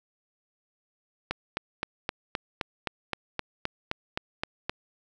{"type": "click train", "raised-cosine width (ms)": 0.3, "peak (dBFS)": -12, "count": 14, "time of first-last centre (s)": [1.31, 4.695], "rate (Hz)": 3.84, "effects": []}